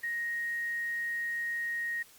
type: tone with quantisation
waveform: sine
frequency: 1873 Hz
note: A#6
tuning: 8 cents sharp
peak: -31 dBFS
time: 0.03-2.03 s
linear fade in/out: 10 ms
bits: 9
effects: white hiss -57 dBFS RMS until 2.18 s + Opus 48 kbps